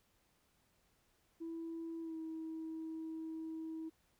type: tone with pitch glide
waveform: sine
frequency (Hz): 329.6 to 321.1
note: E4 to E4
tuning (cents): 0 to -45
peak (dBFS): -40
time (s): 1.4-3.9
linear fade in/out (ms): 20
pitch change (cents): -45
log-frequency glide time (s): 2.01-2.16
effects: tanh soft clip ceiling -38 dBFS + pink hiss -75 dBFS RMS until 4.19 s